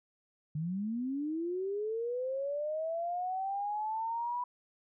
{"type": "linear sweep", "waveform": "sine", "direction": "up", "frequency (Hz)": [146.83, 987.8], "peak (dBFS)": -32, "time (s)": [0.55, 4.44], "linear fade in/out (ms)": 5, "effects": []}